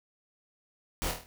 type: noise with echo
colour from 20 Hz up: pink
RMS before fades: -33 dBFS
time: 1.02-1.11 s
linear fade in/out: 0 ms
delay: 25 ms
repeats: 6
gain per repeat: -4 dB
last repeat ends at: 1.26 s
effects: none